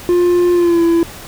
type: tone with pitch glide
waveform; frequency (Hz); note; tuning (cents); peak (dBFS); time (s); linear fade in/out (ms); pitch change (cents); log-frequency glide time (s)
triangle; 352.6 to 335.9; F4 to E4; +17 to +33; -7; 0.09-1.03; 0; -84; 0.53-0.82
effects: pink hiss -33 dBFS RMS until 1.27 s